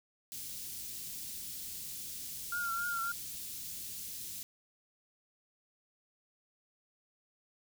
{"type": "band-stop noise", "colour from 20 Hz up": "white", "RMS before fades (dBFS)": -43, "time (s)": [0.32, 4.43], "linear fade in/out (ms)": 0, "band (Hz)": [220, 4000], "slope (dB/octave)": 12}
{"type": "tone with vibrato", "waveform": "sine", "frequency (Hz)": 1394, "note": "F6", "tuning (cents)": -4, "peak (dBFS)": -33, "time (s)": [2.52, 3.12], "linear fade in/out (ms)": 5, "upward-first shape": "triangle", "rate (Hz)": 3.6, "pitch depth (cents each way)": 56}
{"effects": []}